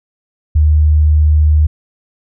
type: tone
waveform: sine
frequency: 76.2 Hz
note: D#2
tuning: 36 cents flat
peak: -6 dBFS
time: 0.55-1.67 s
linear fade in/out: 10 ms
effects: none